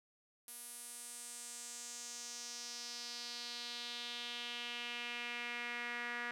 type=tone with band-pass filter sweep; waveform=sawtooth; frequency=240 Hz; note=B3; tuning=49 cents flat; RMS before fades=-45 dBFS; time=0.48-6.31 s; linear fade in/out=0 ms; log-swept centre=11000 to 1800 Hz; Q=2.9; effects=none